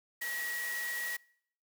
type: tone in noise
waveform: sine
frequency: 1914 Hz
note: A#6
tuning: 45 cents sharp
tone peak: -35 dBFS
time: 0.21-1.17 s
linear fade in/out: 10 ms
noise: white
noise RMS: -42 dBFS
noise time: 0.21-1.17 s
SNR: +4 dB
effects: noise-tail reverb RT60 0.7 s tail -26 dB re dry + high-pass 400 Hz 12 dB/octave